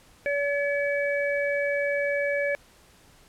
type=harmonic tone; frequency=570 Hz; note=C#5; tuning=48 cents sharp; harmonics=1 / 3 / 4; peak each=-25 / -30 / -31 dBFS; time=0.26-2.55 s; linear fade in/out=0 ms; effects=pink hiss -56 dBFS RMS until 3.28 s + low-pass 12000 Hz 12 dB/octave